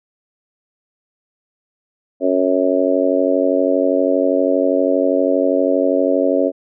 harmonic tone, 92.5 Hz, F#2, in tune, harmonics 3 / 4 / 5 / 6 / 7, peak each -18 / -22 / -21 / -17 / -21 dBFS, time 2.2-6.52 s, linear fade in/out 50 ms, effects none

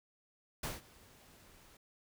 pink noise with ADSR envelope, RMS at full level -38 dBFS, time 0.63-1.77 s, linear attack 6 ms, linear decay 170 ms, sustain -23 dB, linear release 4 ms, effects none

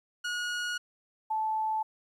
sawtooth / sine tone pair in turn, 1448 / 872.8 Hz, F#6 / A5, -38 / -14 cents, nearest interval major sixth, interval 876 cents, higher first, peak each -27 / -27 dBFS, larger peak neither, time 0.24-0.78 / 1.3-1.83 s, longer first, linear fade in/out 10 ms, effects low-pass 7000 Hz 12 dB/octave + 11-bit

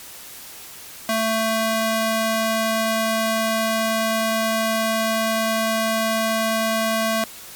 square tone with high-pass filter, 222.6 Hz, A3, 20 cents sharp, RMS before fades -21 dBFS, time 1.09-7.24 s, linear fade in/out 0 ms, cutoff 450 Hz, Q 0.84, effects white hiss -39 dBFS RMS until 7.55 s + MP3 96 kbps

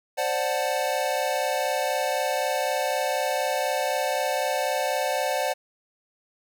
square chord, D dominant seventh, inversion third, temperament equal, 523.3 / 587.3 / 740 / 880 Hz, C5 / D5 / F#5 / A5, 0 / 0 / 0 / 0 cents, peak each -30 / -29 / -29 / -33 dBFS, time 0.17-5.54 s, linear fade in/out 20 ms, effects none

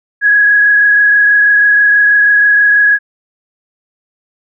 sine tone with frequency modulation, 1667 Hz, G#6, 6 cents sharp, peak -5 dBFS, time 0.21-2.99 s, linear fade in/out 50 ms, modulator 26.2 Hz, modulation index 0.89, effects none

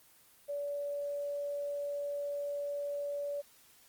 sine tone, 574 Hz, D5, 40 cents flat, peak -34 dBFS, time 0.48-3.42 s, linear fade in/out 20 ms, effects white hiss -62 dBFS RMS until 3.88 s + Opus 24 kbps

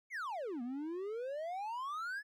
triangle exponential two-way sweep, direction down then up, 2282 to 233.1 to 1741 Hz, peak -36 dBFS, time 0.1-2.23 s, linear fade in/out 50 ms, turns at 0.62 s, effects none

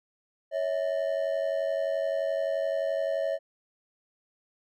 triangle ring-modulated tone, 602 Hz, D5, 43 cents sharp, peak -21 dBFS, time 0.51-3.39 s, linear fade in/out 50 ms, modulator 45.8 Hz, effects none

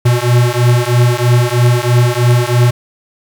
square beating tone pair, 120 / 123.1 Hz, B2 / B2, -49 / -5 cents, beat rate 3.1 Hz, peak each -12 dBFS, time 0.05-2.71 s, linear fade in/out 10 ms, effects 7-bit

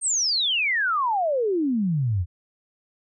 sine exponential sweep, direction down, 8870 to 81.7 Hz, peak -20 dBFS, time 0.01-2.26 s, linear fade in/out 50 ms, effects none

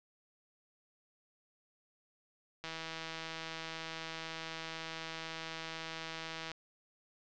click train, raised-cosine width 0.2 ms, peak -24 dBFS, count 629, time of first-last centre 2.64-6.517 s, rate 162 Hz, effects low-pass 5000 Hz 12 dB/octave

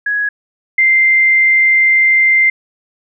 sine tone pair in turn, 1670 / 2089 Hz, G#6 / C7, +9 / -3 cents, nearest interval major third, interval 388 cents, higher second, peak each -13 / -7 dBFS, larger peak second, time 0.06-0.29 / 0.78-2.5 s, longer second, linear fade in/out 5 ms, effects none

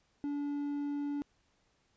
triangle tone, 287.9 Hz, D4, 34 cents flat, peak -31 dBFS, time 0.24-1.22 s, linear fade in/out 0 ms, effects pink hiss -73 dBFS RMS until 1.96 s + resampled to 16000 Hz

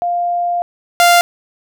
sine / sawtooth tone pair in turn, 700 / 696.7 Hz, F5 / F5, +4 / -4 cents, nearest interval unison, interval 8 cents, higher first, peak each -14 / -3 dBFS, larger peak second, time 0.02-0.62 / 1-1.21 s, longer first, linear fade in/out 0 ms, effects none

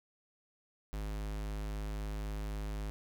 square tone, 51.91 Hz, G#1, in tune, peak -37 dBFS, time 0.93-2.9 s, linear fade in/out 0 ms, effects none

